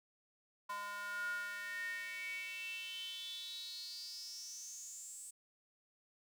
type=tone with high-pass filter sweep; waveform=square; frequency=204.2 Hz; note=G#3; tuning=29 cents flat; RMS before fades=-45 dBFS; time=0.69-5.31 s; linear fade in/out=10 ms; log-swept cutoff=1100 to 8300 Hz; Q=9.1; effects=none